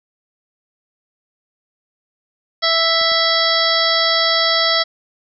harmonic tone, 660 Hz, E5, 2 cents sharp, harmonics 1 / 2 / 3 / 5 / 6 / 7 / 8, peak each -21 / -21 / -21 / -21 / -21 / -21 / -21 dBFS, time 2.62-4.84 s, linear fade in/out 20 ms
clicks, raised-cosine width 2 ms, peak -26 dBFS, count 2, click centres 3.014 / 3.118 s
effects none

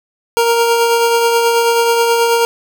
25% pulse tone with tremolo, 466.2 Hz, A#4, in tune, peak -5 dBFS, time 0.37-2.45 s, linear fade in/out 0 ms, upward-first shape triangle, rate 9.3 Hz, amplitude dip 35%, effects none

